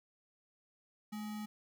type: tone with sample-and-hold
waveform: sine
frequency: 213.6 Hz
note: G#3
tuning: 49 cents sharp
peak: -39 dBFS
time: 1.12-1.46 s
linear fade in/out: 10 ms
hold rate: 1050 Hz
effects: none